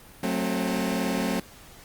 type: chord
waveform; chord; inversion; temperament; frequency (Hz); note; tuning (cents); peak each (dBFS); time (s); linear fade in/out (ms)
sawtooth; F# diminished; none; just; 185 / 222 / 266.4; F#3 / A3 / C4; 0 / +16 / +31; -25; 0.23-1.4; 5
effects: pink hiss -49 dBFS RMS until 1.84 s + Opus 32 kbps